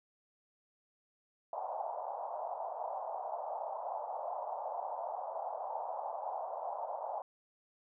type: band-pass noise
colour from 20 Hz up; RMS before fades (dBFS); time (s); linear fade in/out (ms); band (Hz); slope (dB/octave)
pink; -40; 1.53-7.22; 2; 620 to 920; 48
effects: none